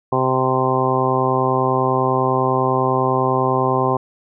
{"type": "harmonic tone", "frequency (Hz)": 130, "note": "C3", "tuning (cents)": -11, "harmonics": [1, 2, 3, 4, 5, 6, 7, 8], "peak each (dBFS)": [-23, -25, -21, -24, -26, -23, -25, -21], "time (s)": [0.12, 3.97], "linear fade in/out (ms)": 5, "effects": []}